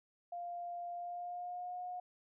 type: tone with pitch glide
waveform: sine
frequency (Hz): 698.5 to 721.5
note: F5 to F#5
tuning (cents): 0 to -44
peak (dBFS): -40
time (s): 0.32-2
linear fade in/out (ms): 5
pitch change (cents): +56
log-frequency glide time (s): 0.94-1.79
effects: none